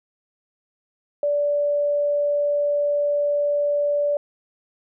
sine tone, 581 Hz, D5, 19 cents flat, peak -18 dBFS, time 1.23-4.17 s, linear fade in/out 2 ms, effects none

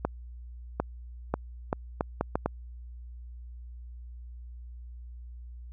accelerating click train, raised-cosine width 1 ms, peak -12 dBFS, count 8, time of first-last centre 0.05-2.46 s, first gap 750 ms, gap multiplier 0.72, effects added 60 Hz sine -41 dBFS peak until 5.72 s

